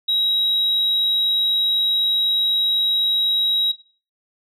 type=tone; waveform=sine; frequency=3837 Hz; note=A#7; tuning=49 cents sharp; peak=-15 dBFS; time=0.08-3.72 s; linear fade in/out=10 ms; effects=noise-tail reverb RT60 0.4 s tail -17 dB re dry + tanh soft clip ceiling -13 dBFS